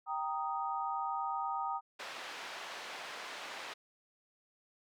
sine chord, Eb major, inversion first, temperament equal, 784 / 932.3 / 1244.5 Hz, G5 / Bb5 / Eb6, 0 / 0 / 0 cents, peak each -38 dBFS, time 0.06-1.81 s, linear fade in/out 50 ms
pink band-pass noise, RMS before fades -45 dBFS, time 1.99-3.74 s, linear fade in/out 10 ms, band 720 to 4100 Hz, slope 12 dB/octave
effects none

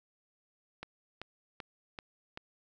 click train, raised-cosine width 0.3 ms, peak -25 dBFS, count 5, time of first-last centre 0.83-2.374 s, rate 2.59 Hz, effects none

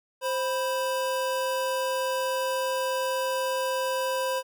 square tone pair together, 525.1 / 987.8 Hz, C5 / B5, +6 / 0 cents, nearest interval major seventh, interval 1094 cents, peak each -28 / -31 dBFS, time 0.21-4.43 s, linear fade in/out 50 ms, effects none

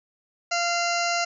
harmonic tone, 691 Hz, F5, 19 cents flat, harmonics 1 / 2 / 3 / 4 / 6 / 7 / 8 / 9 / 10, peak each -26 / -29 / -31 / -32 / -34 / -34 / -35 / -36 / -36 dBFS, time 0.51-1.25 s, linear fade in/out 10 ms, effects none

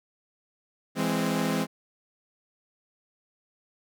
sawtooth chord, E augmented, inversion none, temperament equal with one note detuned, 166.83 / 207.7 / 261.6 Hz, E3 / G#3 / B#3, +21 / 0 / 0 cents, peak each -26 / -25 / -25 dBFS, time 0.95-1.67 s, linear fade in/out 50 ms, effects none

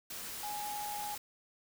sine tone in noise, 830.6 Hz, G#5, in tune, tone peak -38 dBFS, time 0.43-1.15 s, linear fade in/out 5 ms, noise white, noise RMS -43 dBFS, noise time 0.1-1.18 s, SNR +2 dB, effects none

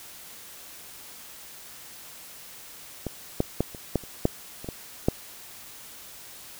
clicks, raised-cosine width 2 ms, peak -16 / -8 / -9 / -26 / -9 / -30 / -6 / -25 / -18 / -6 dBFS, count 10, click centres 3.067 / 3.404 / 3.606 / 3.748 / 3.957 / 4.037 / 4.254 / 4.645 / 4.688 / 5.085 s, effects white hiss -45 dBFS RMS until 6.59 s

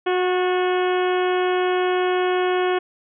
harmonic tone with a mistuned harmonic, 365.1 Hz, F#4, 23 cents flat, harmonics 1 / 2 / 3 / 4 / 5 / 6 / 7 / 8 / 9, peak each -19 / -25 / -29 / -31 / -33 / -35 / -36 / -37 / -38 dBFS, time 0.06-2.79 s, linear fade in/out 10 ms, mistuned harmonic 5, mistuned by -46 cents, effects none

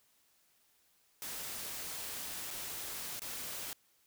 white noise with dropouts, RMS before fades -42 dBFS, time 1.22-3.73 s, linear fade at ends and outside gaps 0 ms, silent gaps 2.505-2.51 / 3.194-3.219 s, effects white hiss -71 dBFS RMS until 4.06 s

